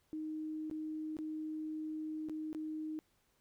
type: tone with dropouts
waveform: sine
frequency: 311.1 Hz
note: D#4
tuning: in tune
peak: -38 dBFS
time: 0.13-2.99 s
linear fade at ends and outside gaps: 0 ms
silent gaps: 0.699-0.712 / 1.168-1.188 / 2.287-2.296 / 2.53-2.548 s
effects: pink hiss -75 dBFS RMS until 3.4 s